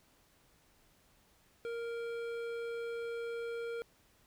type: tone with hard clipping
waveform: triangle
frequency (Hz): 466.2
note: A#4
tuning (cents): 0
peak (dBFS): -39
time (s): 1.65-3.82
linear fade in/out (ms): 0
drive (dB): 16
effects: pink hiss -68 dBFS RMS until 4.26 s